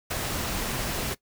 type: noise with ADSR envelope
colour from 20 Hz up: pink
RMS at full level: -26 dBFS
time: 0.1-1.15 s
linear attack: 15 ms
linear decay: 5 ms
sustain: -4 dB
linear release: 19 ms
effects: noise-tail reverb RT60 0.1 s tail -19 dB re dry